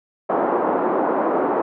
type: band-pass noise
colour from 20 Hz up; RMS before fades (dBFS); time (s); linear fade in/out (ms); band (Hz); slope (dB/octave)
pink; -20; 0.29-1.62; 10; 280 to 1100; 24
effects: none